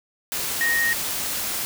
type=tone in noise; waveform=sine; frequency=1864.7 Hz; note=A#6; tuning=in tune; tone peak=-19 dBFS; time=0.61-0.93 s; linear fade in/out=0 ms; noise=white; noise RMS=-27 dBFS; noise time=0.32-1.65 s; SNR=+5 dB; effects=none